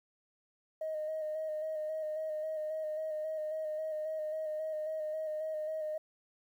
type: tone with vibrato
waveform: sine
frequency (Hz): 622.3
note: D#5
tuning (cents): 0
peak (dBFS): -33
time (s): 0.81-5.98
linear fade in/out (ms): 5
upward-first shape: square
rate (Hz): 3.7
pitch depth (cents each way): 22
effects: tanh soft clip ceiling -30 dBFS + 11-bit